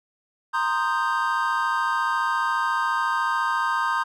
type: chord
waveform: triangle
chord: C minor seventh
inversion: third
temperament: equal with one note detuned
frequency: 932.3 / 1046.5 / 1234.5 / 1568 Hz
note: Bb5 / C6 / Eb6 / G6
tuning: 0 / 0 / -14 / 0 cents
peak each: -25 dBFS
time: 0.53-4.04 s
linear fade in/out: 20 ms
effects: none